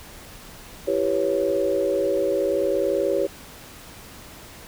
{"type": "chord", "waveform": "sine", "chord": "C# half-diminished seventh", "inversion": "first", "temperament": "equal with one note detuned", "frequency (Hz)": [331.9, 392, 493.9, 554.4], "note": ["E4", "G4", "B4", "C#5"], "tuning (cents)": [12, 0, 0, 0], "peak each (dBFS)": [-28, -24, -27, -23], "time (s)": [0.87, 3.27], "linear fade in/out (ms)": 10, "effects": ["pink hiss -43 dBFS RMS until 4.67 s"]}